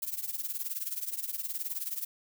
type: noise with tremolo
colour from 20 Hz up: violet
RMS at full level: -32 dBFS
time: 0.02-2.05 s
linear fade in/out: 5 ms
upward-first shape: triangle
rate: 19 Hz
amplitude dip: 90%
effects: none